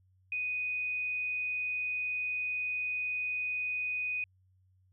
sine tone, 2489 Hz, D#7, in tune, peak -31 dBFS, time 0.32-4.24 s, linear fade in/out 2 ms, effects added 93 Hz sine -64 dBFS peak until 4.92 s

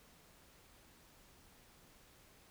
silence, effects pink hiss -64 dBFS RMS until 2.5 s

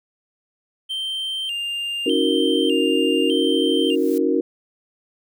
triangle tone with vibrato, 2960 Hz, F#7, in tune, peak -22 dBFS, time 0.89-3.96 s, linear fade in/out 20 ms, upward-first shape square, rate 0.83 Hz, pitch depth 96 cents each way
sine chord, D# minor seventh, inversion third, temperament equal with one note detuned, 277.2 / 317.5 / 370 / 466.2 Hz, C#4 / D#4 / F#4 / A#4, 0 / +35 / 0 / 0 cents, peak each -22 dBFS, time 2.06-4.41 s, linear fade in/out 5 ms
blue noise with exponential growth, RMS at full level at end -36 dBFS, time 3.53-4.18 s, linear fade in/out 1 ms, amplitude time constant 140 ms
effects none

